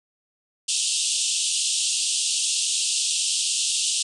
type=band-pass noise; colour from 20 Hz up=white; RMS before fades=-24 dBFS; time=0.68-4.03 s; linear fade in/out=10 ms; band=2700 to 9400 Hz; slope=96 dB/octave; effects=none